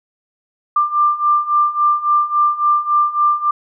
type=beating tone pair; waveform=sine; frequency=1186 / 1189.6 Hz; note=D6 / D6; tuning=+17 / +22 cents; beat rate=3.6 Hz; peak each=-17 / -14 dBFS; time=0.76-3.51 s; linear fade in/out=5 ms; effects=none